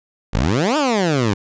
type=exponential two-way sweep; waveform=15% pulse; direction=up then down; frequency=45.4 to 317.1 to 95.6 Hz; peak=-9 dBFS; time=0.33-1.34 s; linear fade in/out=10 ms; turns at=0.77 s; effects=resampled to 16000 Hz